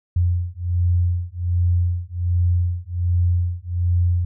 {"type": "beating tone pair", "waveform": "sine", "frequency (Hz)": [87.3, 88.6], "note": ["F2", "F2"], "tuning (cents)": [0, 25], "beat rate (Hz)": 1.3, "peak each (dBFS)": -20, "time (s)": [0.16, 4.25], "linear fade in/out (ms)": 5, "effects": []}